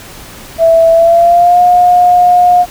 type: tone with pitch glide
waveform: sine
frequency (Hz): 659.3 to 714.8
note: E5 to F5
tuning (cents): 0 to +40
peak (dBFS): -3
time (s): 0.58-2.66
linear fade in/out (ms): 50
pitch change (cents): +140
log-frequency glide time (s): 0.91-1.61
effects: pink hiss -31 dBFS RMS until 2.7 s